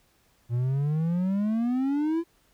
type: exponential sweep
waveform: triangle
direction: up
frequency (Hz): 116.54 to 342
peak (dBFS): -21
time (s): 0.49-2.24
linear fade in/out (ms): 50
effects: pink hiss -65 dBFS RMS until 2.53 s